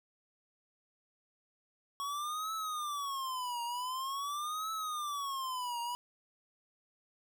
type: tone with vibrato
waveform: square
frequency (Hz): 1110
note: C#6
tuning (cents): +2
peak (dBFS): -36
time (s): 2-5.95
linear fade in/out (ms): 0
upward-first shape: triangle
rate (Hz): 0.46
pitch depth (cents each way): 290
effects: none